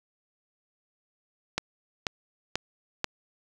click train, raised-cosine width 0.2 ms, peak -9 dBFS, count 4, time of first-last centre 1.58-3.043 s, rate 2.05 Hz, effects none

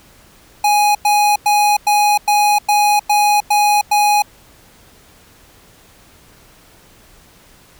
square tone bursts, 830.6 Hz, G#5, in tune, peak -11 dBFS, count 9, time 0.64-4.222 s, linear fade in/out 5 ms, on 310 ms, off 99 ms, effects pink hiss -47 dBFS RMS until 7.79 s

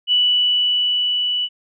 sine tone with level ramp, 2960 Hz, F#7, in tune, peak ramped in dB -12 to -18 dBFS, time 0.07-1.49 s, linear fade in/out 50 ms, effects none

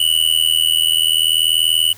square tone with amplitude modulation, 2960 Hz, F#7, in tune, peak -9 dBFS, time 0-1.93 s, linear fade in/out 5 ms, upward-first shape sine, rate 80.5 Hz, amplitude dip 100%, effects added 99 Hz sine -44 dBFS peak until 1.97 s + white hiss -43 dBFS RMS until 1.97 s

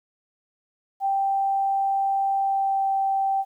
sine tone with pitch glide, 784 to 779.5 Hz, G5 to G5, 0 to -10 cents, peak -20 dBFS, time 1-3.45 s, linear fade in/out 50 ms, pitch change -10 cents, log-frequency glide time 2.38-2.9 s, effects 10-bit

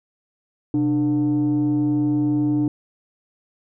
sine tone pair together, 128.27 / 298.1 Hz, C3 / D4, -34 / +26 cents, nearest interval octave + minor third, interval 1460 cents, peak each -22 / -16 dBFS, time 0.74-2.68 s, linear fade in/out 2 ms, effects tanh soft clip ceiling -14 dBFS

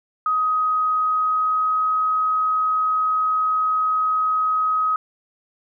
sine tone with pitch glide, 1258 to 1265.3 Hz, D#6 to D#6, +19 to +29 cents, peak -17 dBFS, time 0.26-4.96 s, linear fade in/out 2 ms, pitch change +10 cents, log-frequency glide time 0.96-1.9 s, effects none

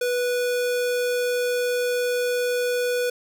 square tone, 491.3 Hz, B4, 9 cents flat, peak -22 dBFS, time 0.01-3.1 s, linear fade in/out 5 ms, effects 9-bit

